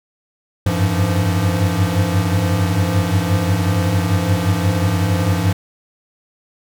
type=tone cluster; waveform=square; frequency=92.2 / 98.2 / 103.4 / 171.6 Hz; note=F#2 / G2 / G#2 / F3; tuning=-6 / +4 / -7 / -30 cents; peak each=-21 dBFS; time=0.66-5.53 s; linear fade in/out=5 ms; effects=none